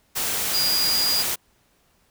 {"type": "tone in noise", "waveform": "sine", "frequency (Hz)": 4855, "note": "D#8", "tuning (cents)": -43, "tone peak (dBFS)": -20, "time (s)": [0.53, 1.23], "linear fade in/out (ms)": 20, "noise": "white", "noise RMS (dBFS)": -25, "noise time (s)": [0.15, 1.36], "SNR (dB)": 2, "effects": ["pink hiss -63 dBFS RMS until 2.1 s"]}